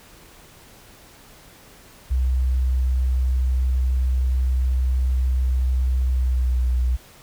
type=tone with pitch glide; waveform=sine; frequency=63.8 to 61.95 Hz; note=C2 to B1; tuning=-43 to +6 cents; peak=-17 dBFS; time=2.1-6.97 s; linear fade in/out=20 ms; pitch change=-51 cents; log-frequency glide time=6.06-6.67 s; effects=pink hiss -48 dBFS RMS until 7.22 s